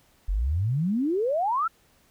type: exponential sweep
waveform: sine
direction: up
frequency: 42.23 to 1396.9 Hz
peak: -22 dBFS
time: 0.28-1.68 s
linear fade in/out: 10 ms
effects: pink hiss -62 dBFS RMS until 2.1 s